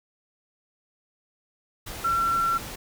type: tone in noise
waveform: sine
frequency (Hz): 1356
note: E6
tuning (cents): +49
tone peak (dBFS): -21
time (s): 2.04-2.58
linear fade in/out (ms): 10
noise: pink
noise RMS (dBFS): -37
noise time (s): 1.86-2.76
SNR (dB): +13
effects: none